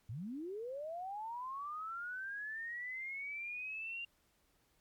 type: linear sweep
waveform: sine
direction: up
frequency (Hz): 95.4 to 2796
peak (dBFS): -40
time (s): 0.09-4.05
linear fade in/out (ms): 5
effects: pink hiss -74 dBFS RMS until 4.8 s + MP3 96 kbps